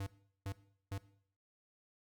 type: tone bursts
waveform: square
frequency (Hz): 98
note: G2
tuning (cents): 0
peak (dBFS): -39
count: 3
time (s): 0-0.981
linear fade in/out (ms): 5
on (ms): 67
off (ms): 390
effects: noise-tail reverb RT60 0.6 s tail -17 dB re dry